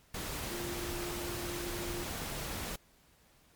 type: tone in noise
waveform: sine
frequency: 349.2 Hz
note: F4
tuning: in tune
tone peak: -40 dBFS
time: 0.51-2.04 s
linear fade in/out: 5 ms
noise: pink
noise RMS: -39 dBFS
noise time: 0.14-2.76 s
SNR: -4 dB
effects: pink hiss -65 dBFS RMS until 3.55 s + MP3 96 kbps